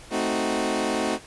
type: chord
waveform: 20% pulse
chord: A diminished seventh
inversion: none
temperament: equal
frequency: 220 / 261.6 / 311.1 / 370 Hz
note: A3 / C4 / Eb4 / Gb4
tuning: 0 / 0 / 0 / 0 cents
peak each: -24 dBFS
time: 0.1-1.19 s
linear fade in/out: 50 ms
effects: pink hiss -46 dBFS RMS until 1.26 s + resampled to 24000 Hz